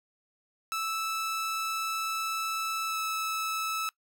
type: tone with pitch glide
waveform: sawtooth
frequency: 1314 to 1305.7 Hz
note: E6 to E6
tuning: -6 to -17 cents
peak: -26 dBFS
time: 0.72-3.89 s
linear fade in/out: 0 ms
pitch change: -11 cents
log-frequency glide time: 2.87-2.97 s
effects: noise-tail reverb RT60 0.1 s tail -22 dB re dry